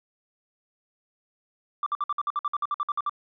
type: tone bursts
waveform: sine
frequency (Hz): 1174.7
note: D6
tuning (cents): 0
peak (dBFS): -22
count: 15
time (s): 1.83-3.095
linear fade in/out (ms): 2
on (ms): 33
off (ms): 55
effects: tanh soft clip ceiling -21 dBFS